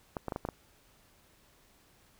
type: clicks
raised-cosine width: 1 ms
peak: -20 dBFS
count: 6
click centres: 0.168 / 0.283 / 0.322 / 0.361 / 0.451 / 0.488 s
effects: pink hiss -64 dBFS RMS until 2.19 s